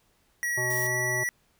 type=tone with pitch glide; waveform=square; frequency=1918 to 1947 Hz; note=A#6 to B6; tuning=+49 to -25 cents; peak=-27 dBFS; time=0.43-1.29 s; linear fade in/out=0 ms; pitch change=+26 cents; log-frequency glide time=0.81-0.94 s
type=harmonic tone; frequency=124.3 Hz; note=B2; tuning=12 cents sharp; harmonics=1 / 3 / 5 / 7 / 9; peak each=-34 / -35 / -36 / -39 / -44 dBFS; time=0.57-1.24 s; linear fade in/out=10 ms
type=noise; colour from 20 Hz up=violet; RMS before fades=-36 dBFS; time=0.7-0.87 s; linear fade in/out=2 ms
effects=pink hiss -67 dBFS RMS until 1.59 s